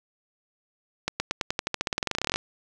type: accelerating click train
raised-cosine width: 0.2 ms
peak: -8 dBFS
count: 24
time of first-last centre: 1.08-2.36 s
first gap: 120 ms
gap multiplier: 0.92
effects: none